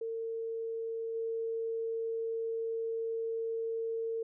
sine tone with level steps, 453.8 Hz, A#4, 47 cents flat, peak -34 / -32 dBFS, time 0.01-4.23 s, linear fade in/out 5 ms, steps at 1.14 s, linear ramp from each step 20 ms, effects none

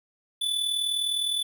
square tone with amplitude modulation, 3480 Hz, A7, 20 cents flat, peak -23 dBFS, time 0.41-1.43 s, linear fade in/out 10 ms, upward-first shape sine, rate 39.8 Hz, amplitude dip 55%, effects none

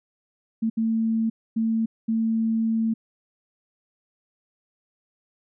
sine tone bursts at uneven times, 224.4 Hz, A3, 34 cents sharp, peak -20 dBFS, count 4, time 0.62-0.7 / 0.77-1.3 / 1.56-1.86 / 2.08-2.94 s, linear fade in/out 10 ms, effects none

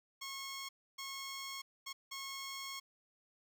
10% pulse tone bursts at uneven times, 1089 Hz, C#6, 31 cents flat, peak -34 dBFS, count 4, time 0.21-0.69 / 0.98-1.62 / 1.86-1.93 / 2.11-2.8 s, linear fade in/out 10 ms, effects none

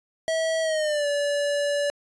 square tone with pitch glide, 647 to 576.4 Hz, E5 to D5, -32 to -33 cents, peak -23 dBFS, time 0.28-1.9 s, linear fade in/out 0 ms, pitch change -201 cents, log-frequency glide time 0.62-1.07 s, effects resampled to 22050 Hz

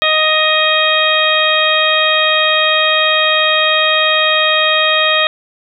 harmonic tone with a mistuned harmonic, 623 Hz, D#5, 2 cents sharp, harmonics 1 / 2 / 3 / 4 / 5 / 6, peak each -17 / -17 / -17 / -17 / -17 / -17 dBFS, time 0.02-5.27 s, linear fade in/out 0 ms, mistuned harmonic 5, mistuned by +62 cents, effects none

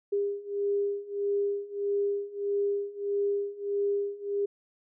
sine beating tone pair, 402.9 / 404.5 Hz, G4 / G#4, +48 / -46 cents, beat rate 1.6 Hz, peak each -31 / -29 dBFS, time 0.12-4.46 s, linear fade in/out 10 ms, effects none

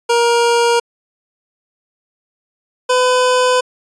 25% pulse tone pair in turn, 471.3 / 503.6 Hz, A#4 / B4, +19 / +34 cents, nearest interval minor second, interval 115 cents, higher second, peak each -7 dBFS, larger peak neither, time 0.09-0.8 / 2.89-3.61 s, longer second, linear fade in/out 10 ms, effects resampled to 22050 Hz

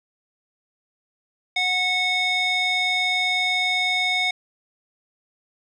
square tone with band-pass filter, 734 Hz, F#5, 14 cents flat, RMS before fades -22 dBFS, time 1.56-4.31 s, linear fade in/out 5 ms, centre 2900 Hz, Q 8.1, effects resampled to 24000 Hz

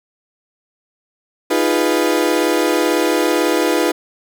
35% pulse chord, F half-diminished seventh, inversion third, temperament equal, 311.1 / 349.2 / 415.3 / 493.9 Hz, Eb4 / F4 / Ab4 / Cb5, 0 / 0 / 0 / 0 cents, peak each -17 / -17 / -20 / -18 dBFS, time 1.5-3.92 s, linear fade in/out 10 ms, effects none

